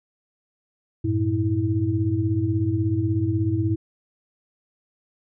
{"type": "tone cluster", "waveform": "sine", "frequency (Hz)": [96.6, 113, 324.2], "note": ["G2", "A2", "E4"], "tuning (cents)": [-25, 47, -29], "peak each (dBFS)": -24, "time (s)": [1.04, 3.76], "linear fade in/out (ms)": 10, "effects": []}